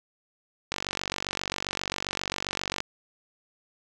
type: click train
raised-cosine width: 0.2 ms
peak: -11 dBFS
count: 100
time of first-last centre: 0.72-2.804 s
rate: 47.5 Hz
effects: none